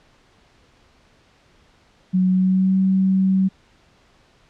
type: tone with pitch glide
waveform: sine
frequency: 185 to 190.2 Hz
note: F#3 to F#3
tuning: 0 to +48 cents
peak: -14 dBFS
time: 2.13-3.49 s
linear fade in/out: 20 ms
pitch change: +48 cents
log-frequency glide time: 2.29-2.77 s
effects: pink hiss -56 dBFS RMS until 4.49 s + low-pass 5000 Hz 12 dB/octave